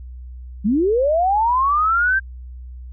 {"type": "linear sweep", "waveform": "sine", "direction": "up", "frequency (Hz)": [185, 1592], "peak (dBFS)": -14, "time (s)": [0.64, 2.2], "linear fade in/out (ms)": 20, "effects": ["added 62 Hz sine -32 dBFS peak until 2.92 s"]}